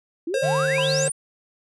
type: exponential sweep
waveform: sine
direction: up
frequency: 311.9 to 9956 Hz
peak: -24 dBFS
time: 0.27-1.12 s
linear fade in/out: 5 ms
type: tone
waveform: square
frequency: 536 Hz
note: C5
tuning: 42 cents sharp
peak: -22 dBFS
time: 0.34-1.08 s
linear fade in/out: 2 ms
type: tone with tremolo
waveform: square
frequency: 151.2 Hz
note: D#3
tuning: 49 cents flat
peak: -26 dBFS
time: 0.42-1.1 s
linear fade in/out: 20 ms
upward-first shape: sine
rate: 2.4 Hz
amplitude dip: 30%
type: tone with exponential decay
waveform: sine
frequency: 1000 Hz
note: B5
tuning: 21 cents sharp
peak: -24 dBFS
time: 0.78-0.98 s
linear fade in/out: 2 ms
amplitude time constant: 43 ms
effects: resampled to 24000 Hz